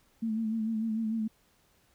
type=tone with vibrato; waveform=sine; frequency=221.8 Hz; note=A3; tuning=14 cents sharp; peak=-28 dBFS; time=0.22-1.28 s; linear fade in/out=10 ms; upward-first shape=sine; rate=6.7 Hz; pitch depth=46 cents each way; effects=pink hiss -67 dBFS RMS until 1.94 s